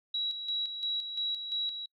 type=tone with tremolo; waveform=sine; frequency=3885 Hz; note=B7; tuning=29 cents flat; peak=-29 dBFS; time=0.14-1.86 s; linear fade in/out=5 ms; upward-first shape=square; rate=2.9 Hz; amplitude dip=55%; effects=noise-tail reverb RT60 0.1 s tail -26 dB re dry